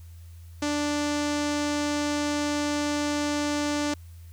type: tone with low-pass filter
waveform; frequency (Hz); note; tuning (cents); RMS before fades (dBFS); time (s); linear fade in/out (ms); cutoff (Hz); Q
sawtooth; 293.7; D4; 0; -27; 0.62-3.94; 5; 6800; 1.9
effects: added 84 Hz sine -42 dBFS peak until 4.32 s + white hiss -60 dBFS RMS until 4.32 s